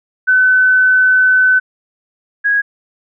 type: tone pair in turn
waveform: sine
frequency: 1512 / 1652.9 Hz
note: F#6 / G#6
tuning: +37 / -9 cents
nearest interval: major second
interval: 154 cents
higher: second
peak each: -7 / -10 dBFS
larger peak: first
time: 0.27-1.6 / 2.44-2.62 s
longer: first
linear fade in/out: 20 ms
effects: none